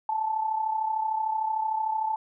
sine tone with amplitude modulation, 875 Hz, A5, 10 cents flat, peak -22 dBFS, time 0.09-2.16 s, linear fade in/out 2 ms, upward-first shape sine, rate 33.3 Hz, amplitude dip 60%, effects none

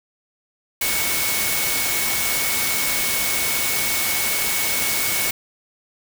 sine tone in noise, 2217 Hz, C#7, in tune, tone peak -27 dBFS, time 0.81-5.31 s, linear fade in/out 5 ms, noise white, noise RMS -22 dBFS, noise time 0.81-5.31 s, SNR -8 dB, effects none

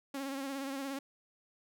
sawtooth tone with vibrato, 273.2 Hz, C#4, 25 cents flat, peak -33 dBFS, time 0.14-0.99 s, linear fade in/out 5 ms, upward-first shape sine, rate 17 Hz, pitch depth 44 cents each way, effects none

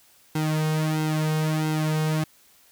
sawtooth tone with flanger, 155.56 Hz, D#3, in tune, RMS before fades -24 dBFS, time 0.35-2.24 s, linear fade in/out 5 ms, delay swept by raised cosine 1.7 to 3 ms, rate 1.5 Hz, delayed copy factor -0.85, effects white hiss -57 dBFS RMS until 2.71 s

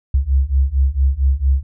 sine beating tone pair, 65.41 / 69.81 Hz, C2 / C#2, 0 / +13 cents, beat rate 4.4 Hz, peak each -16 / -15 dBFS, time 0.14-1.63 s, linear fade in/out 5 ms, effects none

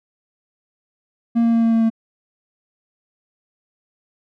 triangle tone with pitch steps, 232.5 / 231 / 229.6 / 228.1 / 226.7 / 225.2 Hz, A#3 / A#3 / A#3 / A#3 / A#3 / A3, -4 / -16 / -26 / -37 / -48 / +40 cents, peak -11 dBFS, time 1.35-1.902 s, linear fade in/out 20 ms, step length 92 ms, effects none

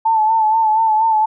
sine tone with vibrato, 880 Hz, A5, in tune, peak -11 dBFS, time 0.05-1.26 s, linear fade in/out 10 ms, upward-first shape sine, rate 4.2 Hz, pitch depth 46 cents each way, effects none

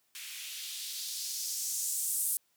violet noise with band-pass filter sweep, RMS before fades -36 dBFS, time 0.15-2.37 s, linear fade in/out 0 ms, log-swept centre 2300 to 10000 Hz, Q 1.9, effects white hiss -73 dBFS RMS until 2.56 s + high-pass 100 Hz 12 dB/octave

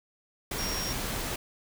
sine tone in noise, 5588 Hz, F8, in tune, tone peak -34 dBFS, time 0.58-0.93 s, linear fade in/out 5 ms, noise pink, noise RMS -33 dBFS, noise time 0.51-1.36 s, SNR -4 dB, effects none

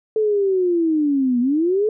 sine linear two-way sweep, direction down then up, 440 to 237.4 to 440 Hz, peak -15 dBFS, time 0.16-1.89 s, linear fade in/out 2 ms, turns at 1.4 s, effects none

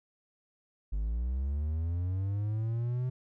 triangle linear sweep, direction up, 49 to 128.3 Hz, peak -27 dBFS, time 0.92-3.1 s, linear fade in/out 10 ms, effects none

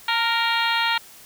harmonic tone with a mistuned harmonic, 466.2 Hz, A#4, in tune, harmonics 2 / 3 / 4 / 5 / 6 / 7 / 8 / 9, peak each -24 / -26 / -27 / -28 / -29 / -29 / -30 / -31 dBFS, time 0.08-0.98 s, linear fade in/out 5 ms, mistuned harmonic 2, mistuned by -32 cents, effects white hiss -46 dBFS RMS until 1.25 s

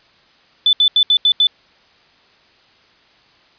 sine tone bursts at uneven times, 3503 Hz, A7, 8 cents flat, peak -9 dBFS, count 6, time 0.66-0.73 / 0.8-0.88 / 0.96-1.03 / 1.1-1.17 / 1.25-1.32 / 1.4-1.47 s, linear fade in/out 2 ms, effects white hiss -52 dBFS RMS until 3.58 s + resampled to 11025 Hz

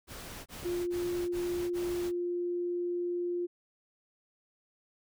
pink noise bursts, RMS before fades -44 dBFS, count 5, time 0.07-2.12 s, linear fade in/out 50 ms, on 390 ms, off 25 ms
sine tone, 351.2 Hz, F4, 10 cents sharp, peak -30 dBFS, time 0.64-3.47 s, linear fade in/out 20 ms
effects none

